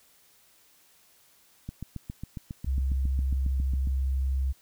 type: click train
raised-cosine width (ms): 5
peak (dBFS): -23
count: 17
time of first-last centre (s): 1.69-3.873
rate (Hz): 7.33
type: tone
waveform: sine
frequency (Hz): 66.4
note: C2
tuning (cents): +26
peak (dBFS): -24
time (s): 2.66-4.53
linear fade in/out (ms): 20
effects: white hiss -61 dBFS RMS until 4.61 s